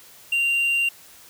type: tone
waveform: triangle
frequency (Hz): 2772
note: F7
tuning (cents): -14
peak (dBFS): -17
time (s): 0.32-0.89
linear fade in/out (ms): 5
effects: white hiss -48 dBFS RMS until 1.29 s